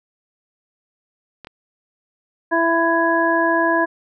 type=clicks; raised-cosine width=0.3 ms; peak=-20 dBFS; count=2; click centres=1.447 / 1.471 s
type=harmonic tone; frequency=332.8 Hz; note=E4; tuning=17 cents sharp; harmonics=1 / 2 / 3 / 5; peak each=-20 / -20 / -20 / -20 dBFS; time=2.51-3.86 s; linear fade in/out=20 ms
effects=none